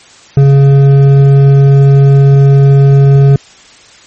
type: tone with hard clipping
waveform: triangle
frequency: 138.59 Hz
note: C#3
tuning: in tune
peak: -3 dBFS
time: 0.37-3.36 s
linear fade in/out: 2 ms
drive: 11 dB
effects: white hiss -38 dBFS RMS until 4.06 s + MP3 32 kbps